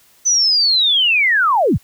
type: linear sweep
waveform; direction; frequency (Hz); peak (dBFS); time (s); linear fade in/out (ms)
sine; down; 6080 to 42.04; -11; 0.25-1.78; 20
effects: white hiss -52 dBFS RMS until 1.83 s